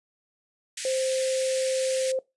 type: band-pass noise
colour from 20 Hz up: white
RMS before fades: -35 dBFS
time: 0.77-2.12 s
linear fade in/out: 5 ms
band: 1700 to 10000 Hz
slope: 48 dB/octave
type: tone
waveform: sine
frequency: 523.3 Hz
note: C5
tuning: in tune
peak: -24 dBFS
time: 0.85-2.19 s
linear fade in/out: 2 ms
effects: noise-tail reverb RT60 0.2 s tail -20 dB re dry + resampled to 24000 Hz